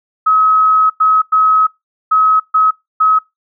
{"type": "tone bursts at uneven times", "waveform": "sine", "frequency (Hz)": 1278, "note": "D#6", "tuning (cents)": 46, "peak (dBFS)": -7, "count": 6, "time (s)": [[0.26, 0.9], [1, 1.22], [1.32, 1.67], [2.11, 2.4], [2.54, 2.71], [3, 3.19]], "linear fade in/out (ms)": 10, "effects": ["noise-tail reverb RT60 0.2 s tail -25 dB re dry"]}